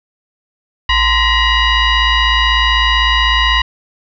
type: tone with frequency modulation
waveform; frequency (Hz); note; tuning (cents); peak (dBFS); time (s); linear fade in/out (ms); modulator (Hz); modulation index
sine; 919; A#5; -25; -9; 0.89-3.62; 5; 977; 2.7
effects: none